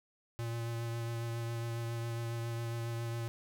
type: tone with vibrato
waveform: square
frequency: 116.4 Hz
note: A#2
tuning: 2 cents flat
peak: -36 dBFS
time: 0.39-3.28 s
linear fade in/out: 0 ms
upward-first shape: triangle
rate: 7.3 Hz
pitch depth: 19 cents each way
effects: none